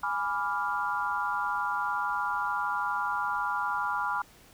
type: chord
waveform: sine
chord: G# diminished seventh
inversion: none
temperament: equal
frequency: 830.6 / 987.8 / 1174.7 / 1396.9 Hz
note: G#5 / B5 / D6 / F6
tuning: 0 / 0 / 0 / 0 cents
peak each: -34 / -32 / -34 / -32 dBFS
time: 0.03-4.22 s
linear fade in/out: 5 ms
effects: pink hiss -56 dBFS RMS until 4.53 s